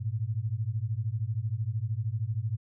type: beating tone pair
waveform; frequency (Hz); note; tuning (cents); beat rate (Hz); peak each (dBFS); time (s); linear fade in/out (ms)
sine; 103.83 / 116.83; G#2 / A#2; 0 / +4; 13; -31; 0-2.57; 20
effects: none